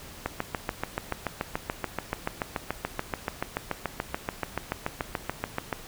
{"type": "click train", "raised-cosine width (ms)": 0.5, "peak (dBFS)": -12, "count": 39, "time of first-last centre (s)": [0.26, 5.728], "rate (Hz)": 6.95, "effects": ["pink hiss -45 dBFS RMS until 5.87 s"]}